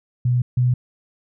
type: tone pair in turn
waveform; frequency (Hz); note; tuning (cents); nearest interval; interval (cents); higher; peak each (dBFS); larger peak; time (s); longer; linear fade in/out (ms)
sine; 123.47 / 124.4; B2 / B2; 0 / +13; unison; 13; second; -15 / -14; second; 0.25-0.42 / 0.57-0.74; neither; 5
effects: none